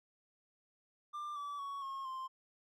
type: tone with pitch steps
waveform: triangle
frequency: 1190 / 1152.8 / 1116.7 / 1081.8 / 1048 Hz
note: D6 / D6 / C#6 / C#6 / C6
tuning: +22 / -33 / +12 / -43 / +2 cents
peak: -38 dBFS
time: 1.13-2.28 s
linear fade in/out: 20 ms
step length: 230 ms
effects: none